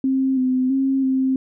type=tone with pitch steps; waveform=sine; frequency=265.3 / 256.6 / 268.5 / 263.1 Hz; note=C4 / C4 / C4 / C4; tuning=+24 / -34 / +45 / +10 cents; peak=-16 dBFS; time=0.04-1.36 s; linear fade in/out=2 ms; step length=330 ms; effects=none